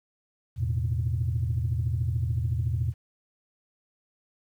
sine chord, E suspended fourth, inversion none, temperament just, 82.41 / 109.88 / 123.61 Hz, E2 / A2 / B2, 0 / -2 / +2 cents, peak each -28 dBFS, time 0.56-2.94 s, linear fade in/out 50 ms, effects tanh soft clip ceiling -17 dBFS + 10-bit

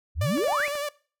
sine exponential sweep, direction up, 63 to 2794 Hz, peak -23 dBFS, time 0.15-0.69 s, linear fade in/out 50 ms
sawtooth tone with vibrato, 582 Hz, D5, 16 cents flat, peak -24 dBFS, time 0.21-0.89 s, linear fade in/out 5 ms, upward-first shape sine, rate 9.8 Hz, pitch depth 46 cents each way
clicks, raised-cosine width 0.5 ms, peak -26 dBFS, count 7, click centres 0.377 / 0.441 / 0.48 / 0.525 / 0.602 / 0.681 / 0.754 s
effects noise-tail reverb RT60 0.4 s tail -21 dB re dry

